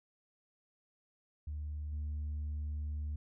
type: tone with level steps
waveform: sine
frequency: 75 Hz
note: D2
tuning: 37 cents sharp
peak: -36 / -33 dBFS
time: 1.47-3.16 s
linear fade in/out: 5 ms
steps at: 1.92 s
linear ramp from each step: 10 ms
effects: tanh soft clip ceiling -34 dBFS